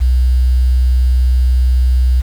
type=tone with quantisation; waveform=sine; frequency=62.8 Hz; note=B1; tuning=30 cents sharp; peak=-8 dBFS; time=0-2.22 s; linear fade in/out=20 ms; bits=6; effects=none